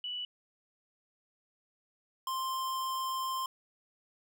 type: tone pair in turn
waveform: sine / square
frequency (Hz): 2958 / 1048.8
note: F#7 / C6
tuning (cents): -1 / +4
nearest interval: octave + tritone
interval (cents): 1795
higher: first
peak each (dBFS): -35 / -33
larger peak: second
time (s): 0.04-0.25 / 2.27-3.46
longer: second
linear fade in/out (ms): 2
effects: none